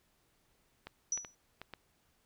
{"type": "clicks", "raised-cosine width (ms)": 0.3, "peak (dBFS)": -28, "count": 5, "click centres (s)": [0.87, 1.176, 1.248, 1.616, 1.737]}
{"type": "tone with exponential decay", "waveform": "sine", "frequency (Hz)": 5900, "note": "F#8", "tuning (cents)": -6, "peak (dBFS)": -28, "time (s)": [1.12, 1.35], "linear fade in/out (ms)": 2, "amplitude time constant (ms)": 48}
{"effects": ["pink hiss -73 dBFS RMS until 2.25 s"]}